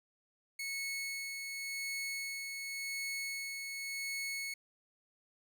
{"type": "tone with tremolo", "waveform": "sawtooth", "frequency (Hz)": 2200, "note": "C#7", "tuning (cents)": -14, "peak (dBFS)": -33, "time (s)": [0.59, 4.54], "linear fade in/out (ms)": 5, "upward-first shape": "sine", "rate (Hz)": 0.9, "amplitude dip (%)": 35, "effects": []}